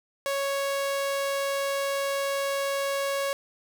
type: tone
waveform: sawtooth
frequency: 554.4 Hz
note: C#5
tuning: in tune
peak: -22 dBFS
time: 0.26-3.33 s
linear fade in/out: 0 ms
effects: none